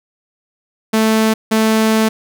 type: tone pair in turn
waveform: sawtooth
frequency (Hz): 220 / 220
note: A3 / A3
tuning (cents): 0 / 0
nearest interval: unison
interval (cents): 0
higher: neither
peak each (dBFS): -7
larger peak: neither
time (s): 0.93-1.34 / 1.51-2.09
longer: second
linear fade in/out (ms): 10
effects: none